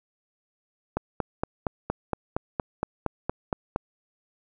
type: click train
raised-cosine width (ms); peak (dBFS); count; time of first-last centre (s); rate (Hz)
1; -11; 13; 0.97-3.761; 4.3
effects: none